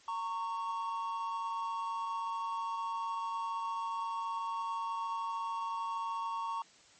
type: tone pair together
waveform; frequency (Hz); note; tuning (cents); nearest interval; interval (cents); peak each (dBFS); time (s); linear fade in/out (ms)
triangle; 917.7 / 1108.7; A#5 / C#6; -27 / 0; minor third; 327; -35 / -35; 0.08-6.62; 2
effects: white hiss -61 dBFS RMS until 6.99 s + MP3 32 kbps